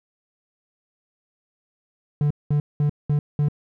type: tone bursts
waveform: triangle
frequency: 146.83 Hz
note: D3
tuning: in tune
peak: -15 dBFS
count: 5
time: 2.21-3.485 s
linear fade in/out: 2 ms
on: 95 ms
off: 200 ms
effects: none